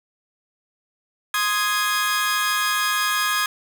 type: chord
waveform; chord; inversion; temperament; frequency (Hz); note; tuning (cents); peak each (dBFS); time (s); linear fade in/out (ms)
sawtooth; Ab major; first; equal; 1046.5 / 1244.5 / 1661.2; C6 / Eb6 / Ab6; 0 / 0 / 0; -24 / -20 / -19; 1.34-3.46; 2
effects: none